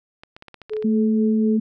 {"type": "clicks", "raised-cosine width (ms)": 0.3, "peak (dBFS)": -24, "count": 10, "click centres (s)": [0.235, 0.365, 0.424, 0.483, 0.543, 0.617, 0.696, 0.735, 0.767, 0.825]}
{"type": "tone with tremolo", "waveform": "sine", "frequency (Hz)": 430, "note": "A4", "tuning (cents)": -40, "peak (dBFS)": -22, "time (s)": [0.7, 1.58], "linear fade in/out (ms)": 20, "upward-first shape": "sine", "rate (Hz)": 4.1, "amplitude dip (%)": 50}
{"type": "tone", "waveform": "sine", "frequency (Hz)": 220, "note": "A3", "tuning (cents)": 0, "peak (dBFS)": -16, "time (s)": [0.84, 1.6], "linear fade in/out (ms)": 10}
{"effects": []}